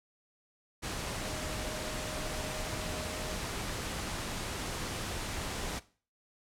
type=tone in noise; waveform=sine; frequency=619 Hz; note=D#5; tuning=9 cents flat; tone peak=-43 dBFS; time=1.21-3.37 s; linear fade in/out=20 ms; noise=pink; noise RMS=-37 dBFS; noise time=0.82-5.8 s; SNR=-9 dB; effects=noise-tail reverb RT60 0.4 s tail -18 dB re dry + low-pass 10000 Hz 12 dB/octave